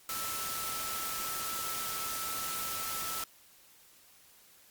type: tone in noise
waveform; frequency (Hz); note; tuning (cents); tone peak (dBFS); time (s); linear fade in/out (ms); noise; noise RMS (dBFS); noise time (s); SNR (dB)
sine; 1318.5; E6; 0; -40; 0.09-3.24; 2; white; -37; 0.09-3.24; -6
effects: white hiss -60 dBFS RMS until 4.7 s + Opus 48 kbps